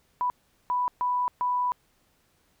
sine tone bursts at uneven times, 989 Hz, B5, 2 cents sharp, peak -23 dBFS, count 4, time 0.21-0.3 / 0.7-0.88 / 1.01-1.28 / 1.41-1.72 s, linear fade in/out 0 ms, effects pink hiss -67 dBFS RMS until 2.6 s

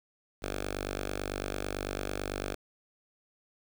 5% pulse tone with notch filter, 49 Hz, G1, in tune, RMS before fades -36 dBFS, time 0.42-2.55 s, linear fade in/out 10 ms, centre 160 Hz, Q 0.72, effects 10-bit

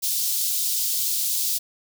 white high-pass noise, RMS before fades -24 dBFS, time 0.02-1.59 s, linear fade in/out 20 ms, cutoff 3700 Hz, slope 24 dB/octave, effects none

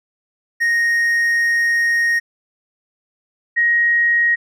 triangle / sine tone pair in turn, 1864.7 / 1883.1 Hz, A#6 / A#6, 0 / +17 cents, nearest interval unison, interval 17 cents, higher second, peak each -12 dBFS, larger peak neither, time 0.6-2.2 / 3.56-4.36 s, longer first, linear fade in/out 20 ms, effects none

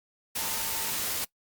sine tone in noise, 900 Hz, A5, 39 cents sharp, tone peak -42 dBFS, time 0.38-0.91 s, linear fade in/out 10 ms, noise white, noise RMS -31 dBFS, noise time 0.35-1.25 s, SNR -14 dB, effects noise-tail reverb RT60 0.1 s tail -22 dB re dry + Opus 48 kbps

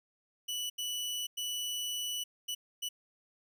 sawtooth tone bursts at uneven times, 2960 Hz, F#7, in tune, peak -31 dBFS, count 5, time 0.48-0.7 / 0.78-1.27 / 1.37-2.24 / 2.48-2.55 / 2.82-2.89 s, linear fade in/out 10 ms, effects none

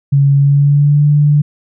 sine tone with pitch glide, 139.9 to 147.11 Hz, C#3 to D3, +16 to +3 cents, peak -6 dBFS, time 0.12-1.42 s, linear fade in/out 10 ms, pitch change +87 cents, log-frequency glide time 0.36-1.05 s, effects none

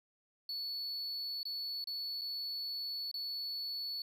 triangle tone with dropouts, 4429 Hz, C#8, 2 cents flat, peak -36 dBFS, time 0.49-4.02 s, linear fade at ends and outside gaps 2 ms, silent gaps 1.431-1.453 / 1.842-1.872 / 2.212-2.216 / 3.114-3.141 s, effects none

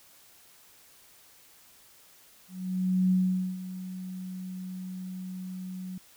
sine tone with ADSR envelope, 185 Hz, F#3, in tune, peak -20 dBFS, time 2.48-5.98 s, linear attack 630 ms, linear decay 460 ms, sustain -15 dB, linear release 4 ms, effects white hiss -57 dBFS RMS until 6.16 s

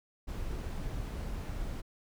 brown noise, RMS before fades -37 dBFS, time 0.27-1.82 s, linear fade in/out 20 ms, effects none

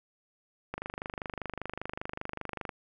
click train, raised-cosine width 0.5 ms, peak -20 dBFS, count 50, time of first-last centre 0.74-2.692 s, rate 25.1 Hz, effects none

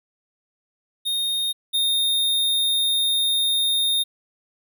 square tone pair in turn, 3699 / 3680 Hz, A#7 / A#7, -14 / -23 cents, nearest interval unison, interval 9 cents, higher first, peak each -22 / -19 dBFS, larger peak second, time 1.05-1.53 / 1.73-4.04 s, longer second, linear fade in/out 20 ms, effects none

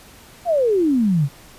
sine exponential sweep, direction down, 730 to 130.7 Hz, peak -14 dBFS, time 0.45-1.29 s, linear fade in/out 50 ms, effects pink hiss -45 dBFS RMS until 1.58 s + resampled to 32000 Hz

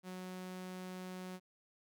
sawtooth tone, 184.1 Hz, F#3, 8 cents flat, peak -40 dBFS, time 0.03-1.4 s, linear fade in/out 50 ms, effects none

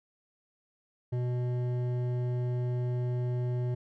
triangle tone with hard clipping, 123.47 Hz, B2, in tune, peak -30 dBFS, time 1.12-3.75 s, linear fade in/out 10 ms, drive 14 dB, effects none

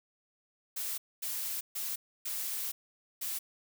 blue noise bursts at uneven times, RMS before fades -36 dBFS, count 5, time 0.76-0.98 / 1.22-1.61 / 1.75-1.96 / 2.25-2.72 / 3.21-3.39 s, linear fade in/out 10 ms, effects none

